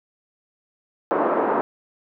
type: band-pass noise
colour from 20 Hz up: pink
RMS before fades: -21 dBFS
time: 1.11-1.61 s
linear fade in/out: 0 ms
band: 290 to 1200 Hz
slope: 24 dB/octave
effects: none